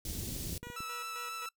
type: band-stop noise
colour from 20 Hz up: pink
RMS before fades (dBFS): -39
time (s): 0.05-0.58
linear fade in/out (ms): 2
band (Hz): 290 to 4600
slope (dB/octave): 12
type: clicks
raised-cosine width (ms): 3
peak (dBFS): -33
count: 8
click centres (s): 0.29 / 0.364 / 0.494 / 0.528 / 0.63 / 0.67 / 0.701 / 0.805
type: tone with tremolo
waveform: 10% pulse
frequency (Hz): 482.9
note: B4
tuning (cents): -39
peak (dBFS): -37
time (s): 0.63-1.46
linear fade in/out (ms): 0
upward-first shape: square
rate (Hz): 3.8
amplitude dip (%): 65
type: tone with vibrato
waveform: sawtooth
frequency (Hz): 1318.5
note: E6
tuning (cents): 0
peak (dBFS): -35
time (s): 0.76-1.49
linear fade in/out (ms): 5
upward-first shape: triangle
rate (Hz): 7.2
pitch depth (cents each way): 15
effects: noise-tail reverb RT60 0.1 s tail -21 dB re dry